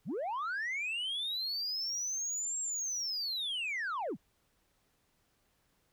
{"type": "linear two-way sweep", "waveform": "sine", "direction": "up then down", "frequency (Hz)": [108.1, 7590, 108.1], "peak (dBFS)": -31, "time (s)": [0.05, 4.17], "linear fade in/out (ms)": 50, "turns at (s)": 2.6, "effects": ["tanh soft clip ceiling -32 dBFS", "pink hiss -74 dBFS RMS until 5.92 s"]}